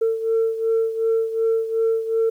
sine beating tone pair, 450 / 452.7 Hz, A4 / A4, +39 / +49 cents, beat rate 2.7 Hz, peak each -18 / -23 dBFS, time 0.01-2.3 s, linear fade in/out 10 ms, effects tanh soft clip ceiling -13 dBFS + 9-bit

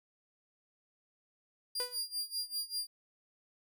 sawtooth tone with tremolo, 4799 Hz, D8, 37 cents sharp, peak -30 dBFS, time 1.75-2.87 s, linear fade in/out 5 ms, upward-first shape sine, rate 5.1 Hz, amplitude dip 90%
sawtooth tone with exponential decay, 493.9 Hz, B4, in tune, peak -32 dBFS, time 1.8-2.05 s, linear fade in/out 1 ms, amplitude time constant 54 ms
effects none

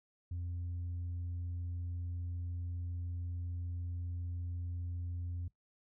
sine tone, 87.31 Hz, F2, in tune, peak -35 dBFS, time 0.31-5.48 s, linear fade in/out 5 ms, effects noise-tail reverb RT60 0.1 s tail -18 dB re dry + tanh soft clip ceiling -35 dBFS

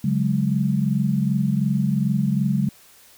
sine chord, C# suspended fourth, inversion none, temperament equal with one note detuned, 141.26 / 185 / 207.7 Hz, C#3 / F#3 / G#3, +33 / 0 / 0 cents, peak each -22 / -23 / -22 dBFS, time 0.04-2.69 s, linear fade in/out 5 ms, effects white hiss -51 dBFS RMS until 3.17 s

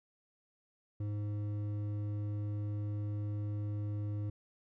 sine tone with hard clipping, 103.83 Hz, G#2, in tune, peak -36 dBFS, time 1-4.3 s, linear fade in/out 5 ms, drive 8 dB, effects none

